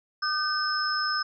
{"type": "tone cluster", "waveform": "sine", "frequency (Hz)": [1214, 1531, 5190], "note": ["D#6", "G6", "E8"], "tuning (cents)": [-43, -41, -28], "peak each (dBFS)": -29, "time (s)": [0.22, 1.23], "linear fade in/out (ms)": 10, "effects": []}